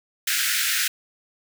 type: high-pass noise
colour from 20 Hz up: pink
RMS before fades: -23 dBFS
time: 0.27-0.88 s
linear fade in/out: 5 ms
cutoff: 1400 Hz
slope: 96 dB/octave
effects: none